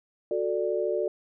sine chord, D major, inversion first, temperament just, 367.1 / 440.5 / 587.3 Hz, F#4 / A4 / D5, -14 / +2 / 0 cents, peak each -29 dBFS, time 0.31-1.08 s, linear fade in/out 2 ms, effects none

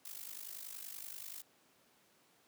blue noise with amplitude modulation, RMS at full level -44 dBFS, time 0.05-1.42 s, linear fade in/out 5 ms, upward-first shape sine, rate 50.5 Hz, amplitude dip 80%, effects pink hiss -69 dBFS RMS until 2.47 s + high-pass 200 Hz 12 dB/octave

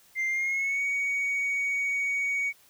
sine tone with pitch glide, 2093 to 2243 Hz, C7 to C#7, 0 to +20 cents, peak -23 dBFS, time 0.15-2.53 s, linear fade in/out 50 ms, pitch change +120 cents, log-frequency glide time 0.28-0.83 s, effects tanh soft clip ceiling -24 dBFS + white hiss -59 dBFS RMS until 2.69 s

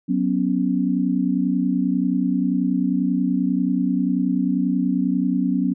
sine chord, F# suspended fourth, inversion none, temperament equal, 185 / 246.9 / 277.2 Hz, F#3 / B3 / C#4, 0 / 0 / 0 cents, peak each -22 dBFS, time 0.08-5.74 s, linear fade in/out 20 ms, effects none

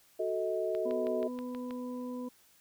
sine chord, D# diminished, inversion first, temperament equal with one note detuned, 370 / 440 / 634.6 Hz, F#4 / A4 / D#5, 0 / 0 / +34 cents, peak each -35 / -35 / -33 dBFS, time 0.19-1.28 s, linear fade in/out 10 ms
click train, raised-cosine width 0.3 ms, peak -30 dBFS, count 7, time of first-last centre 0.75-1.708 s, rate 6.26 Hz
harmonic tone, 249 Hz, B3, 14 cents sharp, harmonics 1 / 2 / 4, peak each -37 / -43 / -49 dBFS, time 0.85-2.29 s, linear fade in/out 10 ms
effects white hiss -64 dBFS RMS until 2.6 s

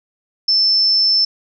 sine tone, 5300 Hz, E8, 9 cents sharp, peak -11 dBFS, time 0.48-1.25 s, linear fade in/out 5 ms, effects none

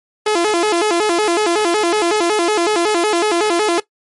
sawtooth tone with vibrato, 381.7 Hz, G4, 46 cents flat, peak -9 dBFS, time 0.26-3.8 s, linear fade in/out 5 ms, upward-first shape square, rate 5.4 Hz, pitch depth 190 cents each way, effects noise-tail reverb RT60 0.1 s tail -18 dB re dry + MP3 48 kbps

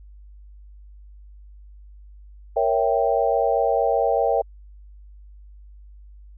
sine chord, A# diminished seventh, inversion none, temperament equal, 466.2 / 554.4 / 659.3 / 784 Hz, A#4 / C#5 / E5 / G5, 0 / 0 / 0 / 0 cents, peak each -23 dBFS, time 2.56-4.42 s, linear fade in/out 10 ms, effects added 50 Hz sine -42 dBFS peak until 6.37 s

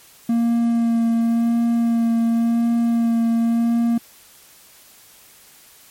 triangle tone with vibrato, 231.9 Hz, A#3, 9 cents flat, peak -13 dBFS, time 0.29-3.98 s, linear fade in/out 5 ms, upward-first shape sine, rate 0.92 Hz, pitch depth 14 cents each way, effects white hiss -48 dBFS RMS until 5.9 s + MP3 64 kbps

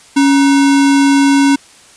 sine tone with sample-and-hold, 278.3 Hz, C#4, 7 cents sharp, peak -6 dBFS, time 0.16-1.56 s, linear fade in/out 10 ms, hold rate 1225 Hz, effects white hiss -42 dBFS RMS until 1.96 s + resampled to 22050 Hz

